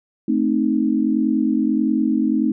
sine chord, A diminished, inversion none, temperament equal, 220 / 261.6 / 311.1 Hz, A3 / C4 / Eb4, 0 / 0 / 0 cents, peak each -20 dBFS, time 0.28-2.52 s, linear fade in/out 5 ms, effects none

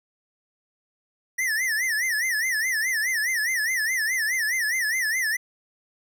square tone with vibrato, 1886 Hz, A#6, 20 cents sharp, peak -23 dBFS, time 1.38-5.37 s, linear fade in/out 10 ms, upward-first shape sine, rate 4.8 Hz, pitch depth 180 cents each way, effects none

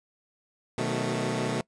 15% pulse chord, B dominant seventh, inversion none, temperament equal with one note detuned, 125.41 / 155.56 / 185 / 220 Hz, B2 / D#3 / F#3 / A3, +27 / 0 / 0 / 0 cents, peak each -25 / -27 / -29 / -25 dBFS, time 0.78-1.61 s, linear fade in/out 2 ms, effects noise-tail reverb RT60 0.1 s tail -23 dB re dry + resampled to 22050 Hz

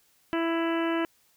harmonic tone, 331.5 Hz, E4, 10 cents sharp, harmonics 1 / 2 / 3 / 4 / 5 / 6 / 7 / 8 / 9, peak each -26 / -33 / -35 / -37 / -37 / -41 / -44 / -42 / -42 dBFS, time 0.33-1.05 s, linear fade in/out 0 ms, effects white hiss -65 dBFS RMS until 1.36 s

